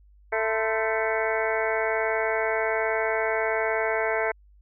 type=harmonic tone with a mistuned harmonic; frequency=221.2 Hz; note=A3; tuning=9 cents sharp; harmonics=2 / 3 / 4 / 5 / 6 / 7 / 8 / 9 / 10; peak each=-28 / -28 / -32 / -37 / -36 / -32 / -36 / -33 / -33 dBFS; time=0.32-4.32 s; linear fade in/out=10 ms; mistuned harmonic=5; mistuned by=-120 cents; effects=added 50 Hz sine -52 dBFS peak until 4.61 s